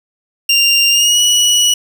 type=tone with pitch glide; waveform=25% pulse; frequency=2786 to 2931 Hz; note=F7 to F#7; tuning=-5 to -17 cents; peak=-5 dBFS; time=0.49-1.74 s; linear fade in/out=5 ms; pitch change=+88 cents; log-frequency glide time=0.9-1.2 s; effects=7-bit